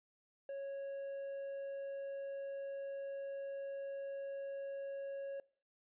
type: tone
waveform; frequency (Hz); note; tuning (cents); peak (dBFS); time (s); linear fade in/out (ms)
triangle; 552; C#5; -7; -39; 0.49-5.4; 2
effects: noise-tail reverb RT60 0.5 s tail -22 dB re dry + resampled to 8000 Hz